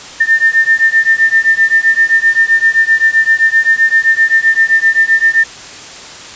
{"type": "beating tone pair", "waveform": "sine", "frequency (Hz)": [1796, 1803.7], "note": ["A6", "A6"], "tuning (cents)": [35, 42], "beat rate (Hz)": 7.7, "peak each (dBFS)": -10, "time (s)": [0.2, 5.44], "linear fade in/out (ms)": 10, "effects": ["white hiss -30 dBFS RMS until 6.35 s", "resampled to 16000 Hz"]}